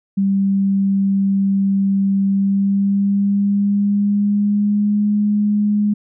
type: tone with pitch glide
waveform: sine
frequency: 196 to 207.7 Hz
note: G3 to G#3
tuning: 0 to 0 cents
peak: -13 dBFS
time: 0.17-5.94 s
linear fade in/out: 10 ms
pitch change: +100 cents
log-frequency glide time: 2.27-5.06 s
effects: none